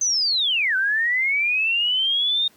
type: linear two-way sweep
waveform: sine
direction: down then up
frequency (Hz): 6272 to 1500 to 3699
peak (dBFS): -18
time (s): 0.01-2.48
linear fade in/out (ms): 5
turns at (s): 0.76
effects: pink hiss -55 dBFS RMS until 2.56 s + high-pass 150 Hz 12 dB/octave